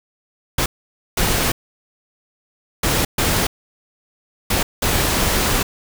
pink noise bursts at uneven times, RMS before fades -18 dBFS, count 6, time 0.58-0.66 / 1.17-1.52 / 2.83-3.05 / 3.18-3.47 / 4.5-4.63 / 4.82-5.63 s, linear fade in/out 5 ms, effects none

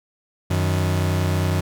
40% pulse tone pair together, 92.5 / 155.56 Hz, F#2 / D#3, 0 / 0 cents, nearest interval major sixth, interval 900 cents, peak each -19 / -23 dBFS, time 0.5-1.61 s, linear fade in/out 10 ms, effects none

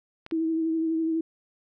clicks, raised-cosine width 0.3 ms, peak -24 dBFS, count 2, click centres 0.264 / 0.312 s
sine tone with vibrato, 323.7 Hz, E4, 31 cents flat, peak -23 dBFS, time 0.32-1.21 s, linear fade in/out 5 ms, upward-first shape triangle, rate 12 Hz, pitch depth 29 cents each way
effects none

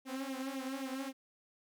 sawtooth tone with flanger, 266.6 Hz, C4, 33 cents sharp, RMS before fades -40 dBFS, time 0.05-1.13 s, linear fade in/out 50 ms, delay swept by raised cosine 0.31 to 4.51 ms, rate 3.8 Hz, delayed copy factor +0.85, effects none

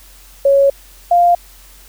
sine tone pair in turn, 554.4 / 698.5 Hz, C#5 / F5, 0 / 0 cents, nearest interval major third, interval 400 cents, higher second, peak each -7 dBFS, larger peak neither, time 0.45-0.7 / 1.11-1.35 s, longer first, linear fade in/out 5 ms, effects added 45 Hz sine -42 dBFS peak until 1.88 s + white hiss -44 dBFS RMS until 1.88 s

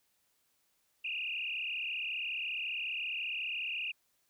sine tone with frequency modulation, 2647 Hz, E7, 7 cents sharp, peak -34 dBFS, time 1.04-3.92 s, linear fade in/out 10 ms, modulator 34.6 Hz, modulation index 6, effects white hiss -75 dBFS RMS until 4.29 s

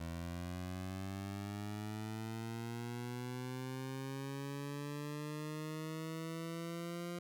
20% pulse linear sweep, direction up, 82.41 to 174.61 Hz, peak -36 dBFS, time 0-7.19 s, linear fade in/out 5 ms, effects none

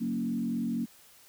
sine tone with frequency modulation, 233.1 Hz, A#3, in tune, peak -28 dBFS, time 0-0.86 s, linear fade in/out 20 ms, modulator 44.2 Hz, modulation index 1, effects white hiss -57 dBFS RMS until 1.28 s

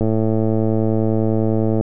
click train, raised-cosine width 2 ms, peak -6 dBFS, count 199, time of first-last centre 0.01-1.81 s, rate 110 Hz, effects none

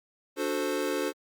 square chord, D dominant seventh, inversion none, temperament equal with one note detuned, 293.7 / 366.2 / 440 / 523.3 Hz, D4 / F#4 / A4 / C5, 0 / -18 / 0 / 0 cents, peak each -34 dBFS, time 0.36-1.13 s, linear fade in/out 50 ms, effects Opus 48 kbps

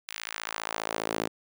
sawtooth tone with high-pass filter sweep, 54.9 Hz, A1, 3 cents flat, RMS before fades -34 dBFS, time 0.08-1.28 s, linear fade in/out 10 ms, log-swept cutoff 2500 to 300 Hz, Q 1.1, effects none

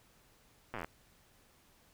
slowing click train, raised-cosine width 0.5 ms, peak -25 dBFS, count 11, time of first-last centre 0.74-0.845 s, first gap 8 ms, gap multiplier 1.06, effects pink hiss -66 dBFS RMS until 1.93 s

